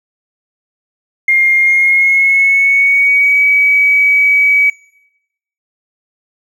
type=tone with pitch glide; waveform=triangle; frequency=2122 to 2274 Hz; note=C7 to C#7; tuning=+24 to +44 cents; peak=-3 dBFS; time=1.28-4.7 s; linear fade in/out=5 ms; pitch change=+120 cents; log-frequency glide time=1.58-3.4 s; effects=noise-tail reverb RT60 0.9 s tail -25 dB re dry + tanh soft clip ceiling -5 dBFS